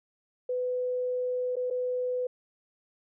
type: tone with dropouts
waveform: sine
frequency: 500 Hz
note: B4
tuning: 21 cents sharp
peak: -27 dBFS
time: 0.49-2.27 s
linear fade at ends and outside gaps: 5 ms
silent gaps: 1.557-1.566 / 1.702-1.708 s
effects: none